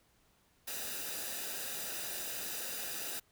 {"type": "noise with comb filter", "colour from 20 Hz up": "white", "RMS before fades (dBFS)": -40, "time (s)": [0.67, 3.2], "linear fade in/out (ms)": 10, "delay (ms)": 0.92, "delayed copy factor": -0.6, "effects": ["pink hiss -70 dBFS RMS until 3.31 s"]}